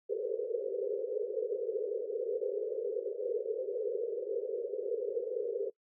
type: band-pass noise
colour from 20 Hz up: white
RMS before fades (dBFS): -35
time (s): 0.09-5.7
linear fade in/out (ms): 10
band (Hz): 400 to 510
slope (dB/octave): 96
effects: noise-tail reverb RT60 0.1 s tail -21 dB re dry